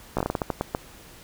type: slowing click train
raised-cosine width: 1 ms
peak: -10 dBFS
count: 11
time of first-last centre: 0.17-0.749 s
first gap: 15 ms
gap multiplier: 1.28
effects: pink hiss -48 dBFS RMS until 1.23 s